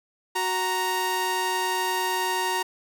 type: tone pair together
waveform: sawtooth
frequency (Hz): 370 / 931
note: F#4 / A#5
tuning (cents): 0 / -2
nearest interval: octave + major third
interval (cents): 1598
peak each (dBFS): -26 / -21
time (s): 0.35-2.63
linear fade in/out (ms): 10
effects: none